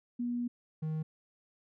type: tone pair in turn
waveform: sine / triangle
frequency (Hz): 241.5 / 156.71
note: B3 / D#3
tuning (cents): -39 / +13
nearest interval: perfect fifth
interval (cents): 748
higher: first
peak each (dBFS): -31 / -30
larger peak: second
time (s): 0.19-0.48 / 0.82-1.03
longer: first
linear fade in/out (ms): 10
effects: none